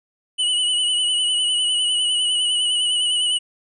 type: tone with vibrato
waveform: square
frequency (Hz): 2960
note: F#7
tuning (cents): 0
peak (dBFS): -18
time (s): 0.38-3.39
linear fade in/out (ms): 20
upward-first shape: sine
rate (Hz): 9.9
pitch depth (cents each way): 42
effects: resampled to 24000 Hz